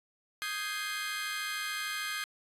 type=chord; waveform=25% pulse; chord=Ab major seventh; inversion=second; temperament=equal; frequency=1244.5 / 1568 / 1661.2 / 2093 Hz; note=Eb6 / G6 / Ab6 / C7; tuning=0 / 0 / 0 / 0 cents; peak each=-36 / -36 / -36 / -35 dBFS; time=0.42-2.24 s; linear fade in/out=0 ms; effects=resampled to 32000 Hz + 11-bit